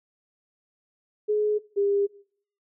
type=tone pair in turn; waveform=sine; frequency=421.7 / 402.2 Hz; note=G#4 / G4; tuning=+26 / +44 cents; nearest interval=minor second; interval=82 cents; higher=first; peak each=-20 dBFS; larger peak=neither; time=1.28-1.59 / 1.76-2.07 s; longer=neither; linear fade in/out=20 ms; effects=noise-tail reverb RT60 0.6 s tail -21 dB re dry